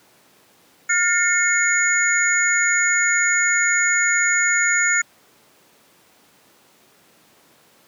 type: tone cluster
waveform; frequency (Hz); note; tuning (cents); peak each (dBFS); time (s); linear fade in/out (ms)
sine; 1417 / 1800 / 2168 / 6830; F6 / A6 / C#7 / G#8; +25 / +39 / -39 / +48; -21; 0.89-5.02; 10
effects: pink hiss -54 dBFS RMS until 7.87 s + high-pass 200 Hz 12 dB/octave